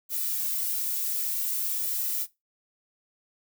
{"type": "noise with flanger", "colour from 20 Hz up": "violet", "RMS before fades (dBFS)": -29, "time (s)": [0.09, 2.27], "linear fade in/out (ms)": 50, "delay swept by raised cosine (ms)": [1.8, 2.52], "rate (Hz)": 0.51, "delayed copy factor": -0.5, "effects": ["noise-tail reverb RT60 0.2 s tail -18 dB re dry"]}